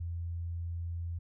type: tone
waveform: sine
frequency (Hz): 85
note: F2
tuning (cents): -46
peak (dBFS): -34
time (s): 0-1.19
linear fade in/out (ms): 10
effects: none